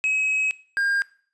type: tone pair in turn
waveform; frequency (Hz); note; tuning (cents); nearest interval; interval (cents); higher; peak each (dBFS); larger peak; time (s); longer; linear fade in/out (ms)
triangle; 2554 / 1608.9; D#7 / G6; +45 / +45; minor sixth; 800; first; -18; neither; 0.04-0.51 / 0.77-1.02; first; 0
effects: noise-tail reverb RT60 0.5 s tail -20 dB re dry + resampled to 24000 Hz